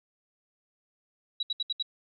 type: tone bursts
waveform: sine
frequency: 3891 Hz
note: B7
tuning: 27 cents flat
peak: -27 dBFS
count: 5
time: 1.4-1.826 s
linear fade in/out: 5 ms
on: 30 ms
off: 69 ms
effects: none